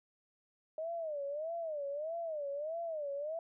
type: tone with vibrato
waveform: sine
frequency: 616 Hz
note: D#5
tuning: 17 cents flat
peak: -36 dBFS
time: 0.78-3.39 s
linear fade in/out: 2 ms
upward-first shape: sine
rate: 1.6 Hz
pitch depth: 170 cents each way
effects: none